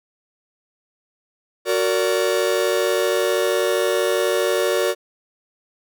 45% pulse chord, Gb augmented, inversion none, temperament just, 370 / 462.5 / 578.1 Hz, Gb4 / Bb4 / D5, 0 / -14 / -27 cents, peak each -22 dBFS, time 1.65-4.95 s, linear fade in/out 50 ms, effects none

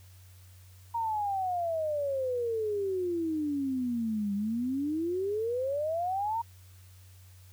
sine exponential two-way sweep, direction down then up, 941 to 198 to 941 Hz, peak -28 dBFS, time 0.94-6.42 s, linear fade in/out 10 ms, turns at 4.34 s, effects added 92 Hz sine -51 dBFS peak until 7.52 s + white hiss -61 dBFS RMS until 7.52 s

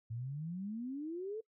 sine exponential sweep, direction up, 110 to 453.8 Hz, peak -38 dBFS, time 0.1-1.41 s, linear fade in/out 10 ms, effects noise-tail reverb RT60 0.1 s tail -23 dB re dry

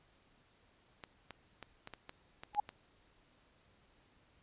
clicks, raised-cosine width 0.3 ms, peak -30 dBFS, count 9, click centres 1.038 / 1.307 / 1.627 / 1.874 / 1.937 / 2.094 / 2.435 / 2.548 / 2.691 s
sine tone with exponential growth, 830.6 Hz, G#5, in tune, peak -24 dBFS, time 2.53-2.6 s, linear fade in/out 5 ms, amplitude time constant 15 ms
effects pink hiss -69 dBFS RMS until 4.42 s + resampled to 8000 Hz

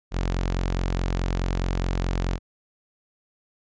sawtooth tone, 44.74 Hz, F1, 43 cents sharp, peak -19 dBFS, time 0.11-2.39 s, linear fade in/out 50 ms, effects resampled to 16000 Hz

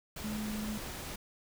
sine tone in noise, 213.3 Hz, G#3, 46 cents sharp, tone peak -35 dBFS, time 0.24-0.78 s, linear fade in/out 5 ms, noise pink, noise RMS -42 dBFS, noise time 0.16-1.16 s, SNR +4 dB, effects none

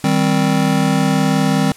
square chord, C minor, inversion first, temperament just, 156.98 / 196.22 / 261.6 Hz, Eb3 / G3 / C4, +16 / +2 / 0 cents, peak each -18 dBFS, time 0.04-1.72 s, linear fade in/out 2 ms, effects white hiss -42 dBFS RMS until 1.76 s + low-pass 11000 Hz 12 dB/octave

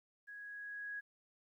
sine tone with level ramp, 1661.2 Hz, G#6, in tune, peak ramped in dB -48 to -40 dBFS, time 0.27-1.01 s, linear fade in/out 20 ms, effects 13-bit

